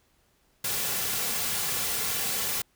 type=noise with comb filter; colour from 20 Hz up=white; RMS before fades=-29 dBFS; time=0.64-2.62 s; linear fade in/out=5 ms; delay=3.2 ms; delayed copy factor=-0.5; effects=pink hiss -67 dBFS RMS until 2.75 s